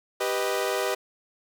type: chord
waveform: sawtooth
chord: G augmented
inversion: none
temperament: equal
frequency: 392 / 493.9 / 622.3 Hz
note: G4 / B4 / D#5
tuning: 0 / 0 / 0 cents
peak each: -25 / -25 / -26 dBFS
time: 0.2-0.95 s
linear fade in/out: 10 ms
effects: none